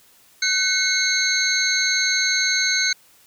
sine tone cluster, 1511 / 2177 / 4003 / 4358 / 6360 Hz, F#6 / C#7 / B7 / C#8 / G8, +36 / -32 / +23 / -30 / +24 cents, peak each -24 dBFS, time 0.42-2.93 s, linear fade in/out 5 ms, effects white hiss -54 dBFS RMS until 3.26 s

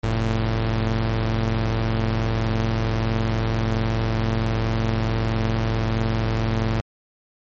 sawtooth tone pair together, 44.53 / 112.2 Hz, F1 / A2, +34 / +34 cents, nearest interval octave + major third, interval 1600 cents, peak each -21 / -17 dBFS, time 0.03-6.81 s, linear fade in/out 10 ms, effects low-pass 5000 Hz 12 dB/octave + MP3 32 kbps

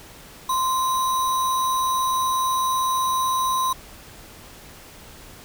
sine tone with sample-and-hold, 1042 Hz, C6, 7 cents flat, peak -19 dBFS, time 0.49-3.73 s, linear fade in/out 5 ms, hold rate 4900 Hz, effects pink hiss -44 dBFS RMS until 5.44 s

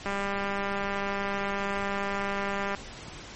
click train, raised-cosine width 0.5 ms, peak -16 dBFS, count 536, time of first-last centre 0.06-2.748 s, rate 199 Hz, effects pink hiss -43 dBFS RMS until 3.35 s + MP3 32 kbps

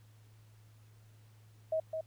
sine tone with echo, 637 Hz, D#5, 41 cents sharp, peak -29 dBFS, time 1.72-1.8 s, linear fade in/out 5 ms, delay 210 ms, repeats 1, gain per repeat -5 dB, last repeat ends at 2.01 s, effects added 108 Hz sine -57 dBFS peak until 2.06 s + pink hiss -69 dBFS RMS until 2.06 s

